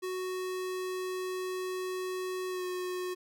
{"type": "tone with pitch glide", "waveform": "square", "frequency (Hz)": [370, 363.9], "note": ["F#4", "F#4"], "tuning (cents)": [0, -29], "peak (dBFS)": -34, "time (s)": [0.02, 3.15], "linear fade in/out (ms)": 20, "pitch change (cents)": -29, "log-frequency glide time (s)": [2.49, 2.64], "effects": []}